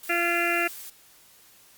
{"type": "noise", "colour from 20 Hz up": "blue", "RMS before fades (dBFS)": -40, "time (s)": [0.03, 0.9], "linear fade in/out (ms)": 5}
{"type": "harmonic tone", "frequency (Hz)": 343.7, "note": "F4", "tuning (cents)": -28, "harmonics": [1, 2, 4, 5, 6, 7, 8], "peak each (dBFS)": [-30, -30, -30, -30, -30, -30, -30], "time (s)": [0.09, 0.68], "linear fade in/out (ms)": 10}
{"effects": ["white hiss -55 dBFS RMS until 1.77 s", "Opus 48 kbps"]}